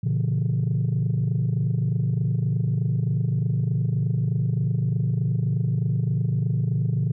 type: chord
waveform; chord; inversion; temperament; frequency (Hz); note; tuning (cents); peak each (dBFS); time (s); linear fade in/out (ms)
sine; A# diminished; none; just; 116.54 / 139.85 / 167.82; A#2 / C#3 / E3; 0 / +16 / +31; -22 / -23 / -25; 0.03-7.12; 10
effects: tanh soft clip ceiling -16 dBFS